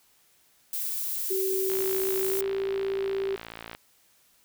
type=noise; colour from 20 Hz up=violet; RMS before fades=-31 dBFS; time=0.73-2.41 s; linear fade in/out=2 ms
type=tone with pitch glide; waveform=sine; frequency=382.2 to 389.3 Hz; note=G4 to G4; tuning=-44 to -12 cents; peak=-26 dBFS; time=1.3-3.36 s; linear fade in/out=10 ms; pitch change=+32 cents; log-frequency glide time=2.25-2.4 s
type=click train; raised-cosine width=0.3 ms; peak=-22 dBFS; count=117; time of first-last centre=1.7-3.749 s; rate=56.6 Hz
effects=white hiss -63 dBFS RMS until 4.44 s